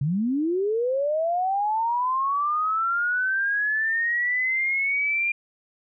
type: linear sweep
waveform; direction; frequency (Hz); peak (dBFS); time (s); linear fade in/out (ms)
sine; up; 130.81 to 2405; -21; 0.01-5.32; 5
effects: none